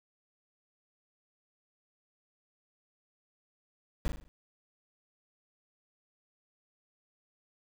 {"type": "noise with echo", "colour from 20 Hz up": "brown", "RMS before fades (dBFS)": -28, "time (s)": [4.05, 4.08], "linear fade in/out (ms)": 0, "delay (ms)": 40, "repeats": 5, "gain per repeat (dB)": -6, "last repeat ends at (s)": 4.28, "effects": []}